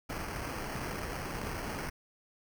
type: noise with sample-and-hold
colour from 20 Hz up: pink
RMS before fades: -38 dBFS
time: 0.09-1.9 s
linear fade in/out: 10 ms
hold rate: 3675 Hz
effects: none